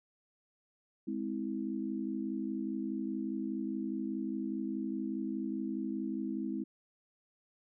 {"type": "chord", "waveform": "sine", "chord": "Ab augmented", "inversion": "none", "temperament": "just", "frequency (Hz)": [207.7, 259.6, 324.5], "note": ["Ab3", "C4", "E4"], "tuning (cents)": [0, -13, -27], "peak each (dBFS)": [-38, -38, -38], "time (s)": [1.07, 6.64], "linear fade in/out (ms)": 10, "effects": []}